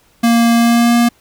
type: tone with pitch glide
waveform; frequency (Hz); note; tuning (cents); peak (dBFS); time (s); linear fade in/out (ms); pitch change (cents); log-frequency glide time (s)
square; 233.1 to 236.9; A#3 to A#3; 0 to +28; -9; 0.23-1.09; 10; +28; 0.55-0.96
effects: pink hiss -53 dBFS RMS until 1.2 s